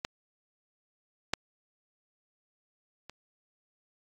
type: clicks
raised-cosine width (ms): 0.2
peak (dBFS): -14 / -9 / -26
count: 3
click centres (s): 0.049 / 1.336 / 3.096
effects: AAC 64 kbps